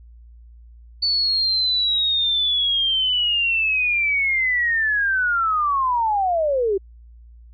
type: linear sweep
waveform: sine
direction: down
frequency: 4500 to 373.5 Hz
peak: -17 dBFS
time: 1.02-6.78 s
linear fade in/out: 10 ms
effects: added 58 Hz sine -42 dBFS peak until 7.53 s